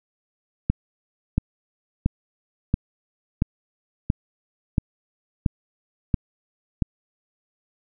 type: click train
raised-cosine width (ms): 5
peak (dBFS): -6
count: 10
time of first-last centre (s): 0.7-6.822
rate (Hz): 1.47
effects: none

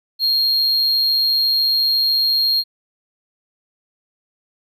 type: tone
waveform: triangle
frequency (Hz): 4238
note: C8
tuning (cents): +21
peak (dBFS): -13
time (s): 0.19-2.64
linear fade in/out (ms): 50
effects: none

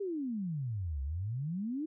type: exponential two-way sweep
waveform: sine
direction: down then up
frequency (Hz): 415.3 to 65.41 to 323.8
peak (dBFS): -33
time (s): 0-1.86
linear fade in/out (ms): 10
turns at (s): 1.02
effects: none

